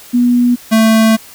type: tone pair in turn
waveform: sine / square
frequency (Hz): 243.5 / 221.9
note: B3 / A3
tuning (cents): -24 / +15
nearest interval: major second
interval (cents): 161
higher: first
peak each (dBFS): -7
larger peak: neither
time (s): 0.13-0.56 / 0.71-1.17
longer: second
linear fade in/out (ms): 20
effects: white hiss -37 dBFS RMS until 1.34 s